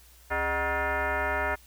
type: tone with frequency modulation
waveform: sine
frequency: 409.7 Hz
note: G#4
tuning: 24 cents flat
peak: -25 dBFS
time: 0.3-1.56 s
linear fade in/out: 20 ms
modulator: 340 Hz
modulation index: 4.8
effects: added 60 Hz sine -55 dBFS peak until 1.66 s + white hiss -57 dBFS RMS until 1.66 s